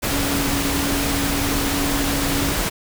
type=tone in noise; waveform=sine; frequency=280.8 Hz; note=C#4; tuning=22 cents sharp; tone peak=-24 dBFS; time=0.1-2.53 s; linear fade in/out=20 ms; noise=pink; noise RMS=-22 dBFS; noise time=0.02-2.7 s; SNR=-5 dB; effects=none